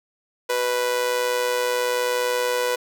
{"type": "tone with amplitude modulation", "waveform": "sawtooth", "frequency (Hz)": 493.9, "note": "B4", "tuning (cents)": 0, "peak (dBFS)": -14, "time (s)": [0.49, 2.76], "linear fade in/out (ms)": 10, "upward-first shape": "sine", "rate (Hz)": 121, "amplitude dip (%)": 60, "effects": []}